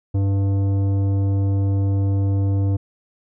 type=tone with tanh clipping; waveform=sine; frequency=98.4 Hz; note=G2; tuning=7 cents sharp; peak=-18 dBFS; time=0.14-2.77 s; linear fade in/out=10 ms; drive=12 dB; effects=none